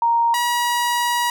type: tone pair in turn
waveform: sine / sawtooth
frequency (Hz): 932.3 / 961.3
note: A#5 / B5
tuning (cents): 0 / -47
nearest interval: minor second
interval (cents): 53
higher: second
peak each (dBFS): -14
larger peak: neither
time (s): 0.02-0.34 / 0.34-1.3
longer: second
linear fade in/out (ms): 2
effects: none